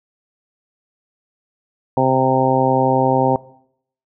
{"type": "harmonic tone with a mistuned harmonic", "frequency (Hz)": 131.1, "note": "C3", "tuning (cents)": 4, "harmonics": [1, 2, 3, 4, 5, 6, 7], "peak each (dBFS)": [-21, -20, -22, -19, -23, -19, -20], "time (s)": [1.97, 3.36], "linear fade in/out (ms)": 2, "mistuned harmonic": 1, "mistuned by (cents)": 22, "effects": ["noise-tail reverb RT60 0.7 s tail -21 dB re dry"]}